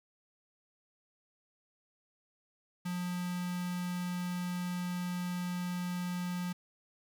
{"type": "tone with notch filter", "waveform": "square", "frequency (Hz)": 178.3, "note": "F3", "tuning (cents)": 36, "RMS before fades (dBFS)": -36, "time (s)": [2.85, 6.53], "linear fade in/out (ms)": 10, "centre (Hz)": 510, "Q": 1.7, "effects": ["10-bit"]}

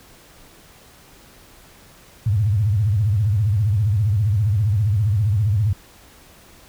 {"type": "tone with vibrato", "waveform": "sine", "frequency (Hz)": 103.83, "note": "G#2", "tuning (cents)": 0, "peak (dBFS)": -15, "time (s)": [2.26, 5.73], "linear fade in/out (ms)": 5, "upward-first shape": "sine", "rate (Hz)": 15, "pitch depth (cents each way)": 190, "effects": ["pink hiss -48 dBFS RMS until 6.68 s"]}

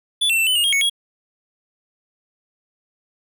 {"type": "tone with pitch steps", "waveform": "square", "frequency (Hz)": [3461, 2695, 2674, 3016, 2850, 3244, 2215, 3311], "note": ["A7", "E7", "E7", "F#7", "F7", "G#7", "C#7", "G#7"], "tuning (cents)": [-29, 38, 24, 32, 34, -41, -2, -6], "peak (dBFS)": -16, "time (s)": [0.21, 0.898], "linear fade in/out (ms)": 10, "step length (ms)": 86, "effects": []}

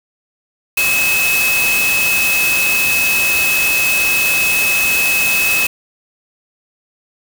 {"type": "tone in noise", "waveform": "sine", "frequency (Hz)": 2578, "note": "E7", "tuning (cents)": -39, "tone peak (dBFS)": -13, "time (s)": [0.77, 5.67], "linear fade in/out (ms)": 5, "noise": "white", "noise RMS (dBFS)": -19, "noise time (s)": [0.77, 5.67], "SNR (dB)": 3, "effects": []}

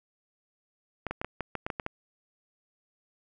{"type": "clicks", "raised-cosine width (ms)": 0.5, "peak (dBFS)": -17, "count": 10, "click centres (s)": [1.067, 1.11, 1.215, 1.246, 1.407, 1.553, 1.665, 1.702, 1.798, 1.864], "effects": []}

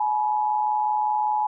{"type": "tone pair together", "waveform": "sine", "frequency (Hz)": [849, 974.2], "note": ["G#5", "B5"], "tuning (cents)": [38, -24], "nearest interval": "major second", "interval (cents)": 238, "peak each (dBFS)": [-21, -27], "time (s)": [0, 1.47], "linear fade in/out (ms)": 5, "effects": []}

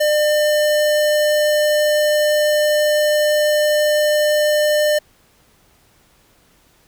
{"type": "tone", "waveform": "square", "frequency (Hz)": 601, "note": "D5", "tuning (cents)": 40, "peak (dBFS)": -14, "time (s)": [0, 4.99], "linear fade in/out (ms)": 10, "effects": ["pink hiss -55 dBFS RMS until 6.87 s"]}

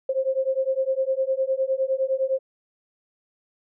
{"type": "beating tone pair", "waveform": "sine", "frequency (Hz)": [525, 534.8], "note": ["C5", "C5"], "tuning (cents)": [6, 38], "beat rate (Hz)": 9.8, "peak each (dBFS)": -24, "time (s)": [0.09, 2.39], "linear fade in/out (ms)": 5, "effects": []}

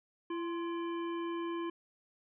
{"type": "harmonic tone with a mistuned harmonic", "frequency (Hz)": 338.1, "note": "E4", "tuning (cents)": 44, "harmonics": [1, 3, 5, 7, 9], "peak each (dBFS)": [-35, -42, -52, -54, -54], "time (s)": [0.3, 1.7], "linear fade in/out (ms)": 5, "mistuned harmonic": 3, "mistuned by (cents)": 54, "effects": []}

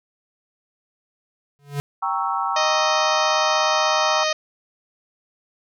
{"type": "tone with exponential growth", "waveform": "square", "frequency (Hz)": 143, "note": "D3", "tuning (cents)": -46, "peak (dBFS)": -20, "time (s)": [1.59, 1.8], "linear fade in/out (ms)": 0, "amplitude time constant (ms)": 44}
{"type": "chord", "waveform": "sine", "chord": "G diminished seventh", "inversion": "none", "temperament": "equal", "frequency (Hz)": [784, 932.3, 1108.7, 1318.5], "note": ["G5", "Bb5", "Db6", "Fb6"], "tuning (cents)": [0, 0, 0, 0], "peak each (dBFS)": -26, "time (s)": [2.02, 4.24], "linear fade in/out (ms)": 10}
{"type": "harmonic tone", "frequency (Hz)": 621, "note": "D#5", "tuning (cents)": -3, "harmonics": [1, 2, 3, 4, 5, 6, 7, 8, 9, 10], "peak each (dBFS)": [-23, -26, -28, -29, -30, -31, -31, -32, -33, -33], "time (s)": [2.56, 4.33], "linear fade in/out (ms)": 5}
{"effects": []}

